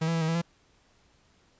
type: tone with pitch steps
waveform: 45% pulse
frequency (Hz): 160.5 / 166.2 / 164.4 / 159 / 164.9 / 169.7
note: E3 / E3 / E3 / D#3 / E3 / F3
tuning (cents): -46 / +15 / -4 / +38 / +1 / -49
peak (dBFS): -25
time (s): 0.01-0.418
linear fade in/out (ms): 10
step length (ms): 68
effects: pink hiss -64 dBFS RMS until 1.59 s + resampled to 16000 Hz